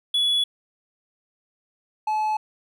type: tone pair in turn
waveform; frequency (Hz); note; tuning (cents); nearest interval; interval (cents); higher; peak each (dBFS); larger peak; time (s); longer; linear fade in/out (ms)
triangle; 3400 / 859.9; G#7 / A5; +40 / -40; 2 octaves; 2380; first; -17 / -19; first; 0.14-0.44 / 2.07-2.37; neither; 5
effects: none